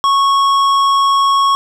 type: tone with tanh clipping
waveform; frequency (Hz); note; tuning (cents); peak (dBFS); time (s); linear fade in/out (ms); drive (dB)
triangle; 1103; C#6; -9; -11; 0.04-1.55; 0; 16
effects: none